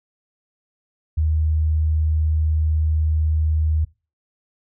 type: tone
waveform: sine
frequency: 78 Hz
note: D#2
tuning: 5 cents sharp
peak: -16 dBFS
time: 1.17-3.85 s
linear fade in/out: 10 ms
effects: noise-tail reverb RT60 0.3 s tail -22 dB re dry